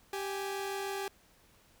sawtooth tone pair together, 392 / 830.6 Hz, G4 / G#5, 0 / 0 cents, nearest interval octave + minor second, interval 1300 cents, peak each -32 / -37 dBFS, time 0.13-1.08 s, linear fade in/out 2 ms, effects pink hiss -64 dBFS RMS until 1.8 s

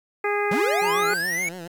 harmonic tone, 411.1 Hz, G#4, 18 cents flat, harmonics 1 / 2 / 3 / 4 / 5 / 6, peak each -24 / -28 / -30 / -31 / -29 / -34 dBFS, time 0.24-1.14 s, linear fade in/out 5 ms
square linear sweep, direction up, 155.56 to 2261 Hz, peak -24 dBFS, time 0.51-1.49 s, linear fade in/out 5 ms
15% pulse tone with vibrato, 175.5 Hz, F3, 9 cents sharp, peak -28 dBFS, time 0.81-1.68 s, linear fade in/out 10 ms, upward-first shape sine, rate 7 Hz, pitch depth 100 cents each way
effects 9-bit

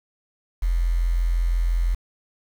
sine tone with quantisation, 42.9 Hz, F1, 30 cents flat, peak -18 dBFS, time 0.62-1.95 s, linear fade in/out 10 ms, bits 7, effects none

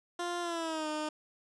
15% pulse tone with pitch glide, 349.2 to 305.8 Hz, F4 to D#4, 0 to -30 cents, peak -27 dBFS, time 0.19-1.09 s, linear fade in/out 5 ms, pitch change -230 cents, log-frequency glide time 0.41-0.88 s, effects resampled to 22050 Hz

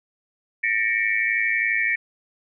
sine tone cluster, 1799 / 1902 / 2199 / 2311 Hz, A6 / A#6 / C#7 / D7, +38 / +34 / -14 / -28 cents, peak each -25 dBFS, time 0.63-1.96 s, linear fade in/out 10 ms, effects none

